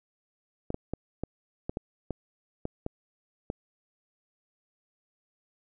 clicks, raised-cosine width 2 ms, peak -18 dBFS, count 10, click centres 0.704 / 0.744 / 0.936 / 1.236 / 1.695 / 1.771 / 2.107 / 2.654 / 2.864 / 3.501 s, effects none

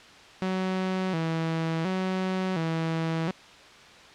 sawtooth tone with vibrato, 174.61 Hz, F3, in tune, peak -22 dBFS, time 0.42-3.31 s, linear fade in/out 0 ms, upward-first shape square, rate 0.7 Hz, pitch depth 120 cents each way, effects white hiss -49 dBFS RMS until 4.14 s + low-pass 4000 Hz 12 dB/octave

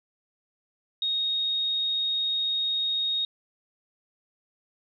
sine tone, 3734 Hz, A#7, 2 cents sharp, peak -24 dBFS, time 1.02-3.25 s, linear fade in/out 2 ms, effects none

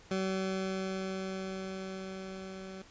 20% pulse tone with level ramp, 190 Hz, F#3, 46 cents sharp, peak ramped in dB -25 to -38 dBFS, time 0.11-2.82 s, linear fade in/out 2 ms, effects pink hiss -57 dBFS RMS until 2.9 s + resampled to 16000 Hz

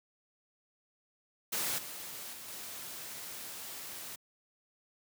white noise with level steps, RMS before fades -34 / -44 / -47 / -44 dBFS, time 1.52-4.16 s, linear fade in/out 10 ms, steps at 1.78 / 2.33 / 2.48 s, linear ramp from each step 5 ms, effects high-pass 100 Hz 12 dB/octave

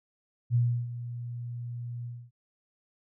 sine tone with ADSR envelope, 120 Hz, B2, 49 cents flat, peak -20 dBFS, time 0.5-2.31 s, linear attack 50 ms, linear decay 320 ms, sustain -14 dB, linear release 260 ms, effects none

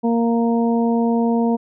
harmonic tone, 232.4 Hz, A#3, 5 cents flat, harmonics 1 / 2 / 3 / 4, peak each -16 / -22 / -26 / -28 dBFS, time 0.03-1.57 s, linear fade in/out 20 ms, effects none

